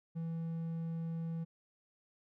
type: tone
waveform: triangle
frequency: 164.81 Hz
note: E3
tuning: in tune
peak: -34 dBFS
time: 0.15-1.45 s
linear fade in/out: 20 ms
effects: none